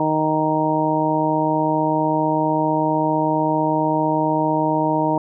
harmonic tone, 155.56 Hz, D#3, in tune, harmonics 1 / 2 / 3 / 4 / 5 / 6, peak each -26 / -21 / -28 / -23 / -27 / -21 dBFS, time 0-5.18 s, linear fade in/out 2 ms, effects none

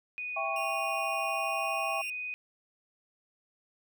sine tone with pitch glide, 2478 to 2492 Hz, D#7 to D#7, -8 to +2 cents, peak -34 dBFS, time 0.18-2.34 s, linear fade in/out 0 ms, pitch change +10 cents, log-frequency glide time 1.3-1.79 s
sine chord, C# diminished, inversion first, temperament equal with one note detuned, 659.3 / 791.7 / 1108.7 Hz, E5 / G5 / C#6, 0 / +17 / 0 cents, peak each -35 dBFS, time 0.36-2.02 s, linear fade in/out 10 ms
sawtooth tone, 2775 Hz, F7, 12 cents flat, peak -36 dBFS, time 0.56-2.1 s, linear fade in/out 2 ms
effects none

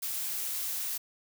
blue noise, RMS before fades -34 dBFS, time 0.02-0.98 s, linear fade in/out 10 ms, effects none

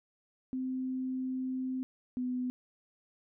sine tone pair in turn, 258.6 / 250.9 Hz, C4 / B3, -20 / +28 cents, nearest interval minor second, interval 52 cents, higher first, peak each -32 / -31 dBFS, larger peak second, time 0.53-1.83 / 2.17-2.5 s, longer first, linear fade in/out 0 ms, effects none

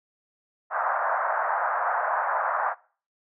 pink band-pass noise, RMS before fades -26 dBFS, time 0.7-2.75 s, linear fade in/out 50 ms, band 630 to 1600 Hz, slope 48 dB/octave, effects noise-tail reverb RT60 0.4 s tail -20 dB re dry

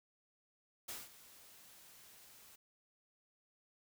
white noise with ADSR envelope, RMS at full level -44 dBFS, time 0.88-2.56 s, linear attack 11 ms, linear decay 190 ms, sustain -16 dB, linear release 8 ms, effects none

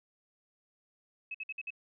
sine tone bursts, 2576 Hz, E7, 41 cents flat, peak -36 dBFS, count 5, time 1.31-1.705 s, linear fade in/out 5 ms, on 35 ms, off 55 ms, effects none

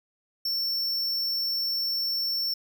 square tone, 5420 Hz, E8, 47 cents sharp, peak -26 dBFS, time 0.45-2.54 s, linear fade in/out 5 ms, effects none

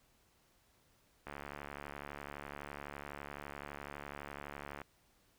click train, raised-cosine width 0.5 ms, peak -29 dBFS, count 256, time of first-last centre 1.27-4.817 s, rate 71.9 Hz, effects pink hiss -71 dBFS RMS until 5.38 s

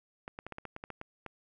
clicks, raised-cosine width 0.5 ms, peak -26 dBFS, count 11, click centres 0.279 / 0.389 / 0.466 / 0.523 / 0.584 / 0.653 / 0.764 / 0.839 / 0.903 / 1.014 / 1.263 s, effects none

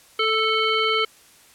harmonic tone with a mistuned harmonic, 440 Hz, A4, in tune, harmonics 1 / 3 / 5 / 7 / 9 / 10, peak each -24 / -23 / -25 / -24 / -37 / -35 dBFS, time 0.19-1.05 s, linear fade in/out 5 ms, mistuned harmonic 9, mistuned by +17 cents, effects white hiss -52 dBFS RMS until 1.54 s + low-pass 12000 Hz 12 dB/octave

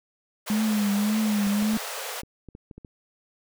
pink high-pass noise, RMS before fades -34 dBFS, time 0.46-2.22 s, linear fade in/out 20 ms, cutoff 430 Hz, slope 96 dB/octave
sine tone with vibrato, 209.9 Hz, G#3, 19 cents sharp, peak -21 dBFS, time 0.5-1.77 s, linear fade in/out 2 ms, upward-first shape triangle, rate 1.8 Hz, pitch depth 82 cents each way
clicks, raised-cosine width 3 ms, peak -29 dBFS, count 10, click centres 1.468 / 1.625 / 1.735 / 1.775 / 2.234 / 2.487 / 2.551 / 2.712 / 2.78 / 2.848 s
effects none

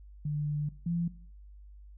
sine tone pair in turn, 148.4 / 170.66 Hz, D3 / F3, +18 / -40 cents, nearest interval major second, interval 242 cents, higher second, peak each -29 / -28 dBFS, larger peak second, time 0.25-0.69 / 0.86-1.08 s, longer first, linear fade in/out 5 ms, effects noise-tail reverb RT60 0.5 s tail -17 dB re dry + added 50 Hz sine -48 dBFS peak until 1.97 s

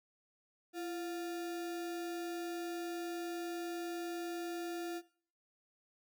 sine tone with sample-and-hold, 340 Hz, F4, 46 cents flat, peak -38 dBFS, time 0.73-5.02 s, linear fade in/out 50 ms, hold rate 1050 Hz, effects noise-tail reverb RT60 0.5 s tail -19 dB re dry

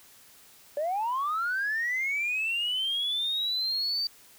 sine linear sweep, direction up, 564 to 4643 Hz, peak -25 dBFS, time 0.77-4.07 s, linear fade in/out 2 ms, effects tanh soft clip ceiling -23 dBFS + white hiss -55 dBFS RMS until 4.38 s

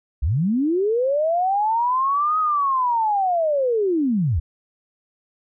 sine linear two-way sweep, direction up then down, 55.6 to 1269 to 63.9 Hz, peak -17 dBFS, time 0.22-4.4 s, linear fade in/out 10 ms, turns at 2.39 s, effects none

